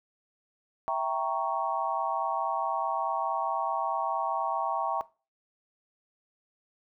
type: chord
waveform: sine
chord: E diminished seventh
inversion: none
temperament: equal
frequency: 659.3 / 784 / 932.3 / 1108.7 Hz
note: E5 / G5 / Bb5 / Db6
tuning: 0 / 0 / 0 / 0 cents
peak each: -32 dBFS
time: 0.88-5.01 s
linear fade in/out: 0 ms
effects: noise-tail reverb RT60 0.3 s tail -18 dB re dry